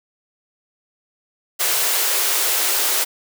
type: high-pass noise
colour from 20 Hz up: white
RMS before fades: -19 dBFS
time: 1.59-3.05 s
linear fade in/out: 20 ms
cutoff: 340 Hz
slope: 96 dB/octave
effects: none

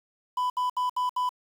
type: tone bursts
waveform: triangle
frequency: 997 Hz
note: B5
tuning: 16 cents sharp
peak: -22 dBFS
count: 5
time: 0.37-1.292 s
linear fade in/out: 5 ms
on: 130 ms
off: 68 ms
effects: 8-bit

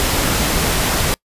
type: noise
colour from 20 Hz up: pink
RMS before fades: -17 dBFS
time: 0-1.14 s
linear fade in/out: 0 ms
effects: noise-tail reverb RT60 0.1 s tail -26 dB re dry + resampled to 32000 Hz

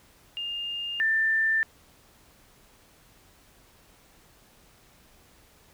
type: tone pair in turn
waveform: sine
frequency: 2816 / 1781.7 Hz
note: F7 / A6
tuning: +14 / +21 cents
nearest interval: minor sixth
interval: 793 cents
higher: first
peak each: -30 / -21 dBFS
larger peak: second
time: 0.37-1 / 1-1.63 s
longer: neither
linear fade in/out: 0 ms
effects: pink hiss -58 dBFS RMS until 5.73 s

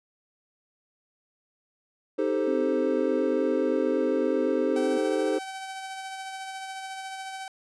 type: chord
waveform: triangle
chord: A half-diminished seventh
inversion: second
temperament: equal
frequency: 311.1 / 392 / 440 / 523.3 Hz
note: Eb4 / G4 / A4 / C5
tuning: 0 / 0 / 0 / 0 cents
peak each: -27 dBFS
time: 2.18-5.39 s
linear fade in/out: 10 ms
type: tone with vibrato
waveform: sine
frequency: 261.6 Hz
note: C4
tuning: in tune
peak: -29 dBFS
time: 2.47-4.98 s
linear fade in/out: 10 ms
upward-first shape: sine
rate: 5.5 Hz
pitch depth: 41 cents each way
type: tone with tremolo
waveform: sawtooth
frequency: 767 Hz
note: G5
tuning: 38 cents flat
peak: -30 dBFS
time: 4.76-7.48 s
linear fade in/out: 2 ms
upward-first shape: sine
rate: 14 Hz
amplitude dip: 30%
effects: resampled to 24000 Hz

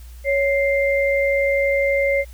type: tone pair together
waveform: sine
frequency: 555.2 / 2096 Hz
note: C#5 / C7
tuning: +3 / +2 cents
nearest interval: octave + major seventh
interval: 2299 cents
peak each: -17 / -21 dBFS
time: 0.24-2.25 s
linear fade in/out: 50 ms
effects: added 60 Hz sine -36 dBFS peak until 2.33 s + white hiss -51 dBFS RMS until 2.33 s

